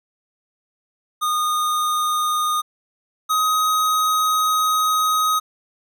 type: tone pair in turn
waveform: square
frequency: 1229 / 1258.5 Hz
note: D#6 / D#6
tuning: -22 / +19 cents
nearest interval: unison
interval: 41 cents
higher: second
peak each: -19 / -17 dBFS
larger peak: second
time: 1.21-2.62 / 3.29-5.4 s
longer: second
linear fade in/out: 20 ms
effects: none